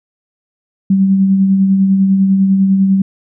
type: tone with tremolo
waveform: sine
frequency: 193.2 Hz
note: G3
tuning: 25 cents flat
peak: -6 dBFS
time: 0.9-3.02 s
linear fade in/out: 5 ms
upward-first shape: sine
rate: 10 Hz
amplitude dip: 35%
effects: none